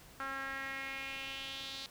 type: tone with band-pass filter sweep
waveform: sawtooth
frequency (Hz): 270.4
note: C#4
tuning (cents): -43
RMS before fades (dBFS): -42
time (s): 0.2-1.86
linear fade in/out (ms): 0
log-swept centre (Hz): 1400 to 4100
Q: 3.5
effects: pink hiss -57 dBFS RMS until 1.9 s